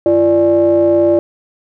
triangle ring-modulated tone, 123.5 Hz, B2, in tune, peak -3 dBFS, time 0.06-1.19 s, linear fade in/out 0 ms, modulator 465 Hz, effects none

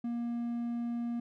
triangle tone, 236.5 Hz, A#3, 25 cents sharp, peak -30 dBFS, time 0.04-1.2 s, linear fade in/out 5 ms, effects none

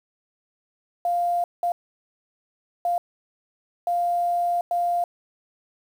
sine tone bursts at uneven times, 698.5 Hz, F5, in tune, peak -20 dBFS, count 5, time 1.05-1.44 / 1.63-1.72 / 2.85-2.98 / 3.87-4.61 / 4.71-5.04 s, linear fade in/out 2 ms, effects 8-bit

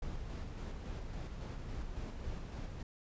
brown noise with tremolo, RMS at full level -41 dBFS, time 0.02-2.83 s, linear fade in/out 5 ms, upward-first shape square, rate 3.6 Hz, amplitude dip 30%, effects resampled to 16000 Hz

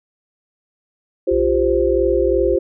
sine chord, F suspended second, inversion none, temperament equal, 349.2 / 392 / 523.3 Hz, F4 / G4 / C5, 0 / 0 / 0 cents, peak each -18 dBFS, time 1.27-2.59 s, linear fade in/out 10 ms
sine tone with pitch glide, 61.74 to 60.68 Hz, B1 to B1, 0 to -30 cents, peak -24 dBFS, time 1.31-2.56 s, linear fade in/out 10 ms, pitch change -30 cents, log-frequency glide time 1.49-2.21 s
effects none

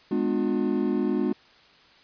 triangle chord, G# diminished seventh, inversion none, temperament just, 207.7 / 249.2 / 299 / 358.8 Hz, G#3 / B3 / D4 / F4, 0 / +16 / +31 / +47 cents, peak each -26 dBFS, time 0.11-1.33 s, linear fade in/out 5 ms, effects white hiss -55 dBFS RMS until 2.03 s + resampled to 11025 Hz

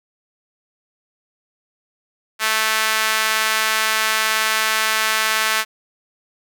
sawtooth tone with high-pass filter, 219 Hz, A3, 8 cents flat, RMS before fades -19 dBFS, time 2.39-5.65 s, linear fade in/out 50 ms, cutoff 1500 Hz, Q 1.2, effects none

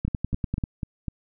two click trains, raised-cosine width 5 ms, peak -13 / -16 dBFS, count 7 / 5, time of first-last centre 0.05-0.638 / 0.08-1.083 s, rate 10.2 / 3.99 Hz, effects none

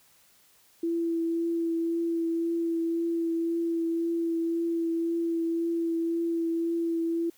sine tone with vibrato, 333.7 Hz, E4, 21 cents sharp, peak -25 dBFS, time 0.83-7.3 s, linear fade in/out 5 ms, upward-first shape triangle, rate 1.9 Hz, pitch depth 16 cents each way, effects white hiss -61 dBFS RMS until 7.37 s

